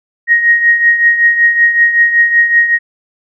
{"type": "tone with tremolo", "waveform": "sine", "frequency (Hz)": 1876, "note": "A#6", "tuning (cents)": 11, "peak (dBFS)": -3, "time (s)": [0.27, 2.79], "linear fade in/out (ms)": 50, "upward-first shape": "triangle", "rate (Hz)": 5.3, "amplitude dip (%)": 70, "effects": []}